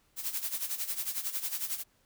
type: noise with tremolo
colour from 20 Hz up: blue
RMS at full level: -32 dBFS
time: 0.16-1.84 s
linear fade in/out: 50 ms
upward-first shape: sine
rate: 11 Hz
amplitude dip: 75%
effects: pink hiss -69 dBFS RMS until 2.05 s